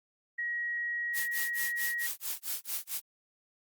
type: tone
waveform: sine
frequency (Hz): 1900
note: A#6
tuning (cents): +33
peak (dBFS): -31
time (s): 0.38-2.07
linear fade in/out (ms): 10
type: noise with tremolo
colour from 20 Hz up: blue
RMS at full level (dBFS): -33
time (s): 1.13-3.01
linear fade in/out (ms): 50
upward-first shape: sine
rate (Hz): 4.5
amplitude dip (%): 100
effects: Opus 32 kbps